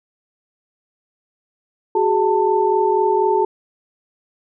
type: tone cluster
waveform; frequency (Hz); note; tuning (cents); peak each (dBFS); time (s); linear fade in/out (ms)
sine; 374.1 / 418.2 / 891; F#4 / G#4 / A5; +19 / +12 / +22; -18; 1.95-3.45; 5
effects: none